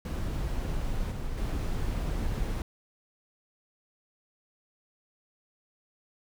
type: noise with level steps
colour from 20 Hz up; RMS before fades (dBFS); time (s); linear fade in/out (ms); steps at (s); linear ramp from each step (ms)
brown; -31 / -34 / -30; 0.05-2.62; 2; 1.11 / 1.37; 10
effects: none